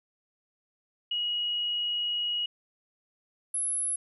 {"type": "tone pair in turn", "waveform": "sine", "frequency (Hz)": [2900, 10949], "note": ["F#7", "F9"], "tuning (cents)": [-35, -35], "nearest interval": "octave + major seventh", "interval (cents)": 2300, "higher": "second", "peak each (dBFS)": -27, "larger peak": "neither", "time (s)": [[1.11, 2.46], [3.54, 3.96]], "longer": "first", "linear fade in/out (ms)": 5, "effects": []}